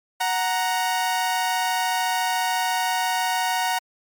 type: tone pair together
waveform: sawtooth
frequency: 740 / 933.5 Hz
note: F#5 / A#5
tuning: 0 / +2 cents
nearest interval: major third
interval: 402 cents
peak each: -20 dBFS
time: 0.2-3.79 s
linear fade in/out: 10 ms
effects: MP3 96 kbps